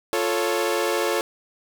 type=chord; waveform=sawtooth; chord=F augmented; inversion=none; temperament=equal; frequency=349.2 / 440 / 554.4 Hz; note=F4 / A4 / C#5; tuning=0 / 0 / 0 cents; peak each=-22 / -21 / -22 dBFS; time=0.13-1.21 s; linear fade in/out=0 ms; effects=8-bit